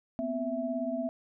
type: tone cluster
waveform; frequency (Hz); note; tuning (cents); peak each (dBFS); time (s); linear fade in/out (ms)
sine; 240.4 / 257.7 / 660; B3 / C4 / E5; -46 / -26 / +2; -36 / -34 / -33; 0.19-1.09; 0
effects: none